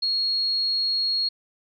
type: tone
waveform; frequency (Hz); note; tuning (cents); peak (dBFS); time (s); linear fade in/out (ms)
sine; 4300; C8; +47; -21; 0.02-1.29; 10
effects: none